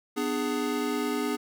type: chord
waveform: square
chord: G# diminished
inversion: first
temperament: just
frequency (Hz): 249.2 / 299 / 415.3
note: B3 / D4 / G#4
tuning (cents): +16 / +31 / 0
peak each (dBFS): -32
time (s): 0.16-1.37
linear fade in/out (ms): 20
effects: none